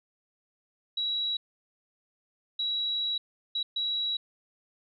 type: tone bursts at uneven times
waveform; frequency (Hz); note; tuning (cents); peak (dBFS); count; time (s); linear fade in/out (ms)
sine; 3889; B7; -27; -27; 4; 0.97-1.37 / 2.59-3.18 / 3.55-3.63 / 3.76-4.17; 5
effects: none